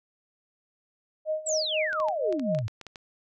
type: tone with tremolo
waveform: sine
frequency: 622.3 Hz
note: D#5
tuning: in tune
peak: -24 dBFS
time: 1.25-2.63 s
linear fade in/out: 50 ms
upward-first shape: sine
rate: 4.1 Hz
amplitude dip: 85%
type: exponential sweep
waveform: sine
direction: down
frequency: 8090 to 99.2 Hz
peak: -27 dBFS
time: 1.46-2.68 s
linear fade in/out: 10 ms
type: clicks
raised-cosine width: 0.2 ms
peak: -24 dBFS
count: 11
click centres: 1.93 / 2.001 / 2.085 / 2.326 / 2.396 / 2.549 / 2.588 / 2.681 / 2.813 / 2.867 / 2.958 s
effects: none